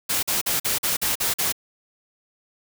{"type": "noise bursts", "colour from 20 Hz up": "white", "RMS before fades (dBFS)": -23, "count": 8, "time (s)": [0.09, 1.525], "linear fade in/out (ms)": 10, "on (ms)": 140, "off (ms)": 45, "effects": []}